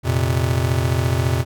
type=chord; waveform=square; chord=F suspended fourth; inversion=none; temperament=just; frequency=87.31 / 116.41 / 130.96 Hz; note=F2 / Bb2 / C3; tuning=0 / -2 / +2 cents; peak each=-22 dBFS; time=0.03-1.45 s; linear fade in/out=50 ms; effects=none